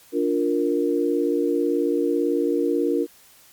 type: chord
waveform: sine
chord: Bb major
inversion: first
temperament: just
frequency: 291.4 / 349.6 / 466.2 Hz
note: D4 / F4 / Bb4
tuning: -13 / +2 / 0 cents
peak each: -23 dBFS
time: 0.12-3.07 s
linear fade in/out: 50 ms
effects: white hiss -52 dBFS RMS until 3.52 s + MP3 96 kbps